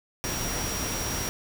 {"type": "tone in noise", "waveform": "sine", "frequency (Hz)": 5670, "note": "F8", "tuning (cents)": 25, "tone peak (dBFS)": -34, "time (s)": [0.24, 1.29], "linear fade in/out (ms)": 0, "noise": "pink", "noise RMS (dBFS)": -31, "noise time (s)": [0.24, 1.29], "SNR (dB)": -6, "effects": []}